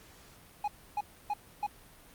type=tone bursts; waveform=triangle; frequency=830.6 Hz; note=G#5; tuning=in tune; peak=-27 dBFS; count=4; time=0.64-1.666 s; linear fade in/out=5 ms; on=39 ms; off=290 ms; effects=pink hiss -56 dBFS RMS until 2.14 s + Opus 48 kbps